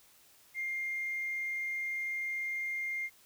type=tone with tanh clipping; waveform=triangle; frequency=2113 Hz; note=C7; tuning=16 cents sharp; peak=-33 dBFS; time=0.54-3.1 s; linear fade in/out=50 ms; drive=4 dB; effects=white hiss -62 dBFS RMS until 3.25 s